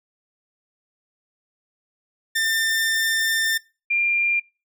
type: tone pair in turn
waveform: sawtooth / sine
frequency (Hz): 1796 / 2392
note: A6 / D7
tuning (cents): +35 / +31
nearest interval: perfect fourth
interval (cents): 496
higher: second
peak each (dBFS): -16 / -18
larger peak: first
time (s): 2.35-3.58 / 3.9-4.4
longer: first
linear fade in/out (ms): 10
effects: noise-tail reverb RT60 0.3 s tail -22 dB re dry